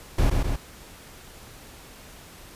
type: noise with echo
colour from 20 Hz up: brown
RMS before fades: -19 dBFS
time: 0.18-0.3 s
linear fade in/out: 5 ms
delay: 130 ms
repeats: 2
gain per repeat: -3 dB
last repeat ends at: 0.56 s
effects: pink hiss -46 dBFS RMS until 2.55 s + resampled to 32000 Hz